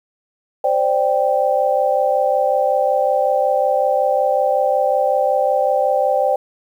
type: chord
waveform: sine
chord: C suspended second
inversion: none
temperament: just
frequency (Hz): 523.3 / 588.7 / 784.9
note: C5 / D5 / G5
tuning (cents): 0 / +4 / +2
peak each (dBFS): -18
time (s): 0.64-6.36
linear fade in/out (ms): 5
effects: 8-bit